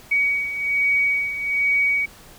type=beating tone pair; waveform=sine; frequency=2256 / 2257.2 Hz; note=C#7 / C#7; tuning=+30 / +31 cents; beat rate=1.2 Hz; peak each=-25 / -19 dBFS; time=0.11-2.06 s; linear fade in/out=10 ms; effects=pink hiss -46 dBFS RMS until 2.38 s